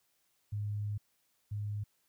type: tone pair in turn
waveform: sine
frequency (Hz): 103.83 / 103.83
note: G#2 / G#2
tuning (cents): 0 / 0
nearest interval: unison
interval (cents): 0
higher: neither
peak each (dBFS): -33 / -34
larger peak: first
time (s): 0.52-0.98 / 1.51-1.84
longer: first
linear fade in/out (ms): 10
effects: white hiss -75 dBFS RMS until 2.08 s